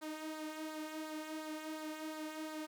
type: tone with flanger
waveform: sawtooth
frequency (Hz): 311.1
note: D#4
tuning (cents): 0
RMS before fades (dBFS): -44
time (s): 0.01-2.67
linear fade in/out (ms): 20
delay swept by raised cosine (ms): 0.33 to 3.03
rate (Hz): 2.8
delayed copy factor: -0.55
effects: none